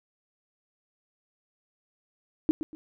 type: tone with echo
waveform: sine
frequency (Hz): 310.5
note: D#4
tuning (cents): -3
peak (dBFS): -17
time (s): 2.49-2.51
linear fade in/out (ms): 0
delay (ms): 120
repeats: 2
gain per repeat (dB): -11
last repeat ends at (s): 2.75
effects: none